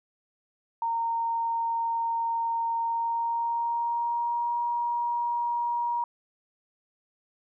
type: tone with pitch glide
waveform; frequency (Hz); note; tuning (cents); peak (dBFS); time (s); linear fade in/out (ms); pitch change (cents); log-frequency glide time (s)
sine; 922 to 950.7; A#5 to A#5; -19 to +34; -25; 0.82-6.04; 2; +53; 2.8-4.59
effects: none